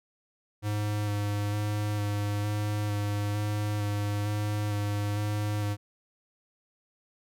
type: tone with vibrato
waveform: square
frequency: 103.83 Hz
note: G#2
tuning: in tune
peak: -28 dBFS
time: 0.62-5.77 s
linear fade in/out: 50 ms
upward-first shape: square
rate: 1.1 Hz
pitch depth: 14 cents each way
effects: none

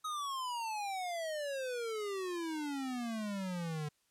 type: exponential sweep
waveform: square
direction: down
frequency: 1272 to 147.1 Hz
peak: -37 dBFS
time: 0.04-3.89 s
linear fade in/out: 10 ms
effects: white hiss -75 dBFS RMS until 4.1 s + low-pass 11000 Hz 12 dB/octave

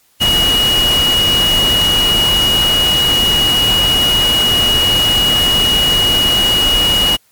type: tone in noise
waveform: sine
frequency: 2900 Hz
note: F#7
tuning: 35 cents flat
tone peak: -10 dBFS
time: 0.2-7.17 s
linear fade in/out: 20 ms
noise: pink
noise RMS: -18 dBFS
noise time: 0.2-7.17 s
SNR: +5 dB
effects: white hiss -54 dBFS RMS until 7.31 s + MP3 96 kbps

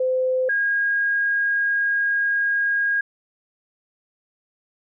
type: tone pair in turn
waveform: sine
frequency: 514 / 1631.8 Hz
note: C5 / G#6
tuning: -31 / -31 cents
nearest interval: octave + minor sixth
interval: 2000 cents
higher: second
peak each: -18 dBFS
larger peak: neither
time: 0-0.49 / 0.49-3.01 s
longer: second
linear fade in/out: 5 ms
effects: none

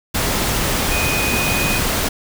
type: tone in noise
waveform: sine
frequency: 2489 Hz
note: D#7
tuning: in tune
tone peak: -21 dBFS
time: 0.91-1.79 s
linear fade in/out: 10 ms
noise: pink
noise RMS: -19 dBFS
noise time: 0.14-2.09 s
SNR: -5 dB
effects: none

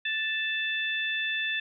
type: harmonic tone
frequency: 880 Hz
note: A5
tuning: in tune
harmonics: 2 / 3 / 4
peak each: -30 / -32 / -33 dBFS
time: 0.05-1.6 s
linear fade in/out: 5 ms
effects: none

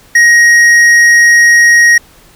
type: tone with tanh clipping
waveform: sine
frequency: 1882 Hz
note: A#6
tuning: 16 cents sharp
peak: -4 dBFS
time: 0.15-1.98 s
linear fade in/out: 5 ms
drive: 10 dB
effects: pink hiss -42 dBFS RMS until 2.35 s

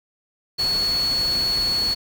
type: tone in noise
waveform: sine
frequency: 4386 Hz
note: C#8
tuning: 19 cents flat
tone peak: -19 dBFS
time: 0.58-1.95 s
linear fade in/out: 20 ms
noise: pink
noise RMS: -32 dBFS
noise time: 0.58-1.95 s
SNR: +10 dB
effects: none

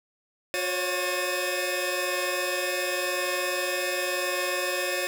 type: tone cluster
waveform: sawtooth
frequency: 359.7 / 540 / 560 / 1791 / 2535 Hz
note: F#4 / C#5 / C#5 / A6 / D#7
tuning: -49 / -45 / +18 / +30 / +32 cents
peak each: -29 dBFS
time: 0.54-5.07 s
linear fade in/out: 0 ms
effects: none

